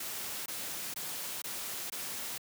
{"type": "noise bursts", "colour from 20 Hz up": "white", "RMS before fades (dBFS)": -39, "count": 5, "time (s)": [0, 2.38], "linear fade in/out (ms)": 5, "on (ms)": 460, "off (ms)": 20, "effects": ["high-pass 100 Hz 12 dB/octave"]}